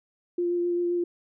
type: tone with vibrato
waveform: sine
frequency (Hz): 349.2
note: F4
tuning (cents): 0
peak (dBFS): -23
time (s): 0.38-1.04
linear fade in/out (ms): 5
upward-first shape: sine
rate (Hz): 7.6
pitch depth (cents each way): 12
effects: none